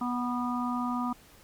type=harmonic tone with a mistuned harmonic; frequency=244.7 Hz; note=B3; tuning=16 cents flat; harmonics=1 / 3 / 4 / 5; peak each=-30 / -38 / -36 / -35 dBFS; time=0.01-1.13 s; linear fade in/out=5 ms; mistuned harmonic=3; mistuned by=+16 cents; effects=pink hiss -56 dBFS RMS until 1.43 s + Opus 48 kbps